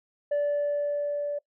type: tone with level ramp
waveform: sine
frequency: 581 Hz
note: D5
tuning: 19 cents flat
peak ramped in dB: -20 to -27 dBFS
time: 0.31-1.39 s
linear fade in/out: 10 ms
effects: noise-tail reverb RT60 0.1 s tail -22 dB re dry + tanh soft clip ceiling -22 dBFS